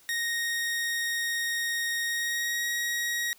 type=tone with pitch glide; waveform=sawtooth; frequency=1864.7 to 1892.9 Hz; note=A#6 to A#6; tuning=0 to +26 cents; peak=-24 dBFS; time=0.09-3.33 s; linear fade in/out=0 ms; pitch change=+26 cents; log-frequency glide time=2.03-2.66 s; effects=white hiss -58 dBFS RMS until 3.38 s